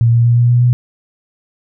sine tone with pitch steps, 116.54 / 117.76 / 118.99 / 120.23 / 121.49 / 122.76 Hz, A#2 / A#2 / A#2 / B2 / B2 / B2, 0 / +18 / +36 / -46 / -28 / -10 cents, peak -7 dBFS, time 0.01-0.73 s, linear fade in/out 0 ms, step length 120 ms, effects none

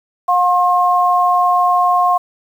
sine tone pair together, 717 / 1070.9 Hz, F5 / C6, +45 / +40 cents, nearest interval perfect fifth, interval 695 cents, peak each -13 dBFS, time 0.28-2.18 s, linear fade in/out 10 ms, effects 7-bit

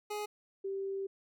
25% pulse / sine tone pair in turn, 418.1 / 390.1 Hz, G#4 / G4, +12 / -8 cents, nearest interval minor second, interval 120 cents, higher first, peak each -32 / -34 dBFS, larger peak first, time 0.1-0.26 / 0.64-1.07 s, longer second, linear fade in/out 10 ms, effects none

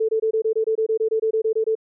sine tone bursts, 441.8 Hz, A4, 7 cents sharp, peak -17 dBFS, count 16, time 0-1.753 s, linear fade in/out 10 ms, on 88 ms, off 23 ms, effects none

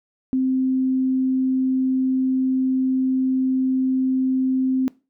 sine tone, 260.6 Hz, C4, 7 cents flat, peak -17 dBFS, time 0.33-4.88 s, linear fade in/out 0 ms, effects noise-tail reverb RT60 0.3 s tail -21 dB re dry

